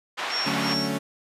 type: band-pass noise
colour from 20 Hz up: pink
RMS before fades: -30 dBFS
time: 0.17-0.75 s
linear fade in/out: 20 ms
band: 820 to 3300 Hz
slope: 12 dB/octave
type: tone with tremolo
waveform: sine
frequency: 5500 Hz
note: F8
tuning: 27 cents flat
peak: -25 dBFS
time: 0.29-0.91 s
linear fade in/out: 50 ms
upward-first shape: sine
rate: 2.7 Hz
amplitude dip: 90%
type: chord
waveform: sawtooth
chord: D major seventh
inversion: none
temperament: equal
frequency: 146.83 / 185 / 220 / 277.2 Hz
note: D3 / F#3 / A3 / C#4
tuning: 0 / 0 / 0 / 0 cents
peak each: -29 / -29 / -26 / -25 dBFS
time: 0.45-0.99 s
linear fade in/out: 20 ms
effects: resampled to 32000 Hz

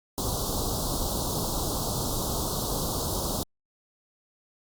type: band-stop noise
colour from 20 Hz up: pink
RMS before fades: -29 dBFS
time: 0.18-3.43 s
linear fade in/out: 0 ms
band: 1200 to 3600 Hz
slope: 48 dB/octave
effects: Opus 48 kbps

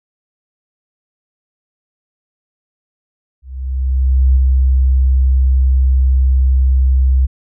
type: tone with ADSR envelope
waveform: sine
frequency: 65.2 Hz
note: C2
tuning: 5 cents flat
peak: -6 dBFS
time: 3.42-7.27 s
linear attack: 940 ms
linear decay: 14 ms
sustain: -2 dB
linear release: 21 ms
effects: none

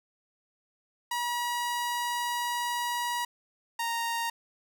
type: tone pair in turn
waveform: sawtooth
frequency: 962 / 929.2 Hz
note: B5 / A#5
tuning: -46 / -6 cents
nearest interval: minor second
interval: 60 cents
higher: first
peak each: -25 dBFS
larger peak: neither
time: 1.11-3.25 / 3.79-4.3 s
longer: first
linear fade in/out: 5 ms
effects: none

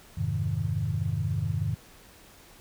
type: chord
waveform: sine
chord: F minor seventh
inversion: none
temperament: equal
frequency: 87.31 / 103.83 / 130.81 / 155.56 Hz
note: F2 / Ab2 / C3 / Eb3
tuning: 0 / 0 / 0 / 0 cents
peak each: -33 / -29 / -32 / -31 dBFS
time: 0.17-1.75 s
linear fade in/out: 10 ms
effects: tanh soft clip ceiling -15 dBFS + pink hiss -53 dBFS RMS until 2.6 s

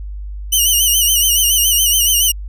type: tone with vibrato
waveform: 10% pulse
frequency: 2960 Hz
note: F#7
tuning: in tune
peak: -3 dBFS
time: 0.52-2.32 s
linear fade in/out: 10 ms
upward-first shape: sine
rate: 7.1 Hz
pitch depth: 83 cents each way
effects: added 50 Hz sine -24 dBFS peak until 2.48 s

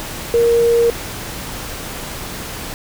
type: tone in noise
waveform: sine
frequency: 468 Hz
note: A#4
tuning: 7 cents sharp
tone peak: -10 dBFS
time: 0.34-0.9 s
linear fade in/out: 0 ms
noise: pink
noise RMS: -28 dBFS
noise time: 0-2.74 s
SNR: +15 dB
effects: none

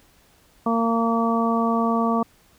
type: harmonic tone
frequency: 229.5 Hz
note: A#3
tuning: 27 cents flat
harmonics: 1 / 2 / 3 / 4 / 5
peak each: -21 / -27 / -26 / -29 / -25 dBFS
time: 0.66-2.23 s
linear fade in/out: 5 ms
effects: pink hiss -57 dBFS RMS until 2.58 s

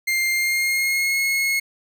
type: tone with pitch glide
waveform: 40% pulse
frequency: 2106 to 2171 Hz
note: C7 to C#7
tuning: +11 to -37 cents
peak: -18 dBFS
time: 0.07-1.6 s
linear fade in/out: 10 ms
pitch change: +52 cents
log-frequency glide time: 0.31-1.19 s
effects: none

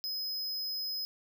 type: tone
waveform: square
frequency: 5070 Hz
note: D#8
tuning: 32 cents sharp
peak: -34 dBFS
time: 0.04-1.05 s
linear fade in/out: 0 ms
effects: none

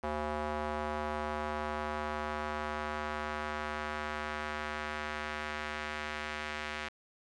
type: tone with band-pass filter sweep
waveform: square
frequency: 75.5 Hz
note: D2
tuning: 48 cents sharp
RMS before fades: -37 dBFS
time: 0.03-6.89 s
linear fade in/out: 10 ms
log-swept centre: 820 to 2100 Hz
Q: 1.2
effects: resampled to 22050 Hz + 10-bit

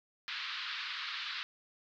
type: band-pass noise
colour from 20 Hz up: white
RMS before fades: -40 dBFS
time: 0.28-1.43 s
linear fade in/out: 0 ms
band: 1100 to 4400 Hz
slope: 48 dB/octave
effects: none

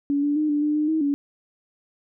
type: tone with pitch steps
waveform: sine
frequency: 284.3 / 290.4 / 305.1 / 293.5 / 299.2 / 302.4 / 316.9 / 284.4 Hz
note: C#4 / D4 / D#4 / D4 / D4 / D#4 / D#4 / C#4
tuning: +44 / -19 / -34 / -1 / +32 / -49 / +32 / +45 cents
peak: -19 dBFS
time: 0.1-1.14 s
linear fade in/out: 0 ms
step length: 130 ms
effects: none

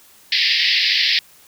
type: band-pass noise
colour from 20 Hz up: white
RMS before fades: -17 dBFS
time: 0.32-1.19 s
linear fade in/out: 2 ms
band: 1800 to 5100 Hz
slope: 96 dB/octave
effects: white hiss -49 dBFS RMS until 1.47 s

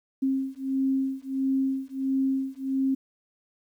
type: beating tone pair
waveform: sine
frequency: 266.7 / 268.2 Hz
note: C4 / C4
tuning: +33 / +43 cents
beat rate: 1.5 Hz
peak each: -27 dBFS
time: 0.22-2.95 s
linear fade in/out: 10 ms
effects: 10-bit

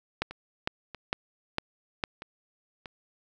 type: two click trains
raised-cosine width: 0.3 ms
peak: -24 / -11 dBFS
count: 5 / 5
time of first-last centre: 0.31-2.858 / 0.22-2.038 s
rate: 1.57 / 2.2 Hz
effects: none

